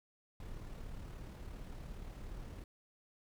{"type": "noise with amplitude modulation", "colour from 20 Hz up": "brown", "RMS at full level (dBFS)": -45, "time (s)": [0.4, 2.64], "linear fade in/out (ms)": 2, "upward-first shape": "sine", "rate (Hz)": 37.1, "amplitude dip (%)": 35, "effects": []}